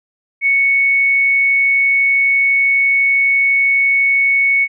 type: tone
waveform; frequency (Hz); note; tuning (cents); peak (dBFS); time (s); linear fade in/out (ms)
sine; 2217; C#7; 0; -10; 0.41-4.68; 50
effects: none